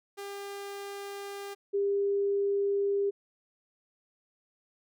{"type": "tone pair in turn", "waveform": ["sawtooth", "sine"], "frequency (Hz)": [400.3, 400.3], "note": ["G4", "G4"], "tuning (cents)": [36, 36], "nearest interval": "unison", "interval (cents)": 0, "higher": "neither", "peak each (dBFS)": [-34, -25], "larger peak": "second", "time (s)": [[0.17, 1.55], [1.73, 3.11]], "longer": "neither", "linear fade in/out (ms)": 20, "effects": []}